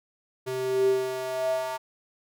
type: tone with high-pass filter sweep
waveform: square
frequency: 129.4 Hz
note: C3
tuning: 19 cents flat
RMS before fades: -27 dBFS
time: 0.46-1.78 s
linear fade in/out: 20 ms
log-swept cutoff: 280 to 810 Hz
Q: 8.2
effects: none